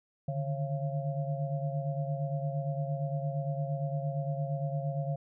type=tone cluster; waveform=sine; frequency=144.2 / 152.9 / 545 / 684 Hz; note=D3 / D#3 / C#5 / F5; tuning=-31 / -30 / -29 / -36 cents; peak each=-32 / -37 / -40 / -40 dBFS; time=0.28-5.16 s; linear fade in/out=5 ms; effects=none

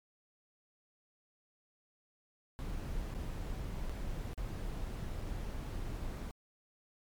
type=noise with dropouts; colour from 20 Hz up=brown; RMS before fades=-39 dBFS; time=2.59-6.31 s; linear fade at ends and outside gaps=0 ms; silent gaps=3.141-3.148 / 3.889-3.895 / 4.333-4.377 / 5.215-5.219 s; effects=MP3 96 kbps

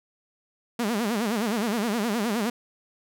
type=tone with vibrato; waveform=sawtooth; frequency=220 Hz; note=A3; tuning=in tune; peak=-20 dBFS; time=0.79-2.5 s; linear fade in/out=5 ms; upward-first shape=sine; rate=9.6 Hz; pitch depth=180 cents each way; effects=none

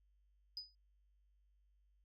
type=tone with exponential decay; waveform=sine; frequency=4978 Hz; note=D#8; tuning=in tune; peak=-38 dBFS; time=0.57-0.75 s; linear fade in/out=1 ms; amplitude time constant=37 ms; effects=tanh soft clip ceiling -38 dBFS + added 50 Hz sine -70 dBFS peak until 2.04 s

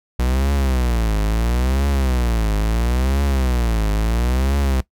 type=tone with vibrato; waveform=45% pulse; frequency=60.3 Hz; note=B1; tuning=41 cents flat; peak=-16 dBFS; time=0.19-4.81 s; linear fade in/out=5 ms; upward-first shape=triangle; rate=0.74 Hz; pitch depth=280 cents each way; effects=noise-tail reverb RT60 0.1 s tail -18 dB re dry

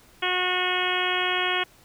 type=harmonic tone; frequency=364 Hz; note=F#4; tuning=28 cents flat; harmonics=1 / 2 / 3 / 4 / 5 / 6 / 7 / 8 / 9; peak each=-31 / -31 / -31 / -31 / -31 / -31 / -31 / -31 / -31 dBFS; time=0.22-1.64 s; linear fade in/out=10 ms; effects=pink hiss -55 dBFS RMS until 1.84 s

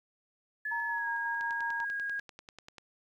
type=tone with pitch glide; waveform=sine; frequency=1715 to 1635.7 Hz; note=A6 to G#6; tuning=-45 to -27 cents; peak=-32 dBFS; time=0.65-2.2 s; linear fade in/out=5 ms; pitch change=-82 cents; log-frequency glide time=0.87-1.1 s
type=tone with tremolo; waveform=sine; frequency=932.3 Hz; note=A#5; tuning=in tune; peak=-34 dBFS; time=0.71-1.85 s; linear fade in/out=10 ms; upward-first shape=square; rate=5.5 Hz; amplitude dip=30%
type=click train; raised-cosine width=0.2 ms; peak=-30 dBFS; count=15; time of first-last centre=1.41-2.783 s; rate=10.2 Hz
effects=11-bit

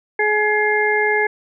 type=harmonic tone; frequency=422.7 Hz; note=G#4; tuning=31 cents sharp; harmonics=1 / 2 / 4 / 5; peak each=-19 / -22 / -20 / -20 dBFS; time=0.19-1.27 s; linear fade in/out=5 ms; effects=none

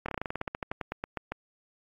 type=slowing click train; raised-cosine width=0.5 ms; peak=-17 dBFS; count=19; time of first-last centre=0.06-1.32 s; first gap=25 ms; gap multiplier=1.11; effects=AAC 64 kbps

